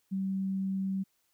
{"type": "tone", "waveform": "sine", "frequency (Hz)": 192.2, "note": "G3", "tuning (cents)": -34, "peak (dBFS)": -29, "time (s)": [0.11, 1.04], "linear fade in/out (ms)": 20, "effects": ["white hiss -74 dBFS RMS until 1.33 s"]}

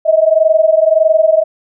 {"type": "tone pair together", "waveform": "sine", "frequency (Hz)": [626.3, 648], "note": ["D#5", "E5"], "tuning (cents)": [11, -30], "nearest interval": "minor second", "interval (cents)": 59, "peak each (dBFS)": -10, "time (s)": [0.05, 1.44], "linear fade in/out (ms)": 20, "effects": []}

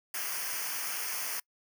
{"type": "noise with comb filter", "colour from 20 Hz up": "white", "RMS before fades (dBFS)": -35, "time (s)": [0.14, 1.4], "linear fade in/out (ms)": 5, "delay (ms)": 0.26, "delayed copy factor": -0.85, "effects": ["noise-tail reverb RT60 0.1 s tail -26 dB re dry"]}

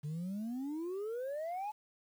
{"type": "exponential sweep", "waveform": "sine", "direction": "up", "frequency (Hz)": [143.2, 869], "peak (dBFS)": -34, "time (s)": [0.03, 1.72], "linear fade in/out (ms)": 20, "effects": ["tanh soft clip ceiling -35 dBFS", "10-bit"]}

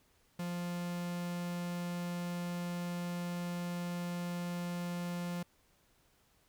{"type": "tone", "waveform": "45% pulse", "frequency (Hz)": 174.9, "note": "F3", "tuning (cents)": 3, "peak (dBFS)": -36, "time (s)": [0.39, 5.43], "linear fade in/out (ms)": 5, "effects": ["pink hiss -70 dBFS RMS until 6.48 s"]}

